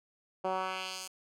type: tone with band-pass filter sweep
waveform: 10% pulse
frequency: 187.3 Hz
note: F#3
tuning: 21 cents sharp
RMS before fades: -36 dBFS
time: 0.44-1.08 s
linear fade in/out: 10 ms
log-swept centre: 590 to 8300 Hz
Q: 1.2
effects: none

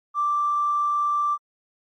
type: tone with tanh clipping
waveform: triangle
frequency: 1174.7 Hz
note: D6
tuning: in tune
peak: -19 dBFS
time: 0.14-1.38 s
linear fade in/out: 50 ms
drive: 2 dB
effects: MP3 32 kbps

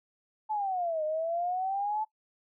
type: exponential two-way sweep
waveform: sine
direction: down then up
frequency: 876 to 610 to 876 Hz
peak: -28 dBFS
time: 0.49-2.05 s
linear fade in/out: 20 ms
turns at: 1.04 s
effects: noise-tail reverb RT60 0.1 s tail -21 dB re dry

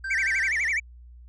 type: tone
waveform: triangle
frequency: 1568 Hz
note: G6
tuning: in tune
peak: -27 dBFS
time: 0.04-0.49 s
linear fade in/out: 5 ms
type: tone with vibrato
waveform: triangle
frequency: 2030 Hz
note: B6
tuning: 47 cents sharp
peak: -21 dBFS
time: 0.1-0.8 s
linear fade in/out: 10 ms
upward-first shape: sine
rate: 12 Hz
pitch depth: 240 cents each way
type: click train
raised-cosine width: 0.2 ms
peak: -29 dBFS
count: 39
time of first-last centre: 0.18-0.708 s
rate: 72 Hz
effects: added 60 Hz sine -44 dBFS peak until 1.28 s + resampled to 22050 Hz

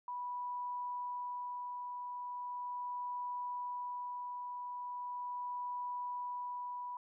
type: tone with tremolo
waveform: sine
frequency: 983 Hz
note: B5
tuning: 8 cents flat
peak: -37 dBFS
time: 0.08-6.97 s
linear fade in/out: 2 ms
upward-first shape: sine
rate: 0.39 Hz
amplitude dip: 30%
effects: none

